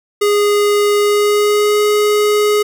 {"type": "tone with pitch glide", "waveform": "square", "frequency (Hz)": [412.3, 418.3], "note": ["G#4", "G#4"], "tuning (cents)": [-13, 12], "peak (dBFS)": -11, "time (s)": [0.21, 2.63], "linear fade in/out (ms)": 10, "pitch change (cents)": 25, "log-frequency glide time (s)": [0.98, 1.82], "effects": []}